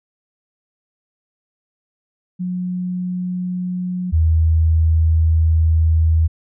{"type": "tone pair in turn", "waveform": "sine", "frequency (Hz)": [180.9, 80.58], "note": ["F#3", "E2"], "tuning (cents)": [-39, -39], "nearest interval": "octave + major second", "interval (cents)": 1400, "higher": "first", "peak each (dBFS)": [-20, -11], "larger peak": "second", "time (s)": [[2.39, 4.12], [4.12, 6.28]], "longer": "second", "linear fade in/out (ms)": 20, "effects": []}